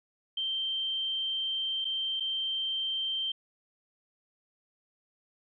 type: tone with dropouts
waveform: sine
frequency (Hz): 3136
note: G7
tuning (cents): 0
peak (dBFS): -29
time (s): 0.37-3.32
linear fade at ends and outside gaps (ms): 5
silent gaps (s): 1.846-1.851 / 2.199-2.205
effects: none